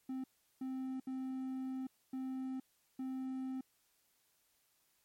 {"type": "tone bursts at uneven times", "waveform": "triangle", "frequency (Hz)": 261.4, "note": "C4", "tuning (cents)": -1, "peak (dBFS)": -36, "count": 5, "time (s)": [[0.09, 0.24], [0.61, 1], [1.07, 1.87], [2.13, 2.6], [2.99, 3.61]], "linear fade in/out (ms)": 5, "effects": ["white hiss -75 dBFS RMS until 5.04 s", "MP3 64 kbps"]}